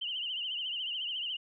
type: tone with vibrato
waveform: sine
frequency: 2959 Hz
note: F#7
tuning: 1 cent flat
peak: -33 dBFS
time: 0.01-1.37 s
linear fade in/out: 10 ms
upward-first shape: triangle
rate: 14 Hz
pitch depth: 120 cents each way
effects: none